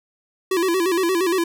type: tone with vibrato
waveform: square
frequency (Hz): 357.3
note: F4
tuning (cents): +40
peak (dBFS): -18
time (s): 0.51-1.44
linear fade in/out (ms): 5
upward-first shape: square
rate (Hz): 8.6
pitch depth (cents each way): 100
effects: none